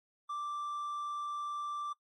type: tone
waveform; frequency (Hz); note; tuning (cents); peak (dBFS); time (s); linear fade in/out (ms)
triangle; 1174.7; D6; 0; -34; 0.29-1.93; 10
effects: noise-tail reverb RT60 0.1 s tail -21 dB re dry + AAC 32 kbps